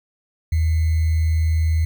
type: tone with sample-and-hold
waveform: sine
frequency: 80 Hz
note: D#2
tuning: 49 cents sharp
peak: -15 dBFS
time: 0.52-1.85 s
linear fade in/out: 5 ms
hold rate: 2100 Hz
effects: none